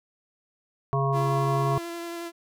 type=harmonic tone; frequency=137.1 Hz; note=C#3; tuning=19 cents flat; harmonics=1 / 3 / 5 / 7 / 8; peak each=-24 / -30 / -30 / -34 / -29 dBFS; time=0.93-1.78 s; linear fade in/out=0 ms
type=tone with vibrato; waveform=sawtooth; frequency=340 Hz; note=F4; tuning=46 cents flat; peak=-29 dBFS; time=1.12-2.32 s; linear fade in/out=50 ms; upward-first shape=square; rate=11 Hz; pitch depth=10 cents each way
effects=none